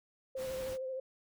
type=tone with vibrato; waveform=sine; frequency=522 Hz; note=C5; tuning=4 cents flat; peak=-36 dBFS; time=0.35-1 s; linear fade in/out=5 ms; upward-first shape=sine; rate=13 Hz; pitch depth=27 cents each way
type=noise; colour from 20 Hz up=pink; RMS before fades=-47 dBFS; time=0.36-0.78 s; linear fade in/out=50 ms
effects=none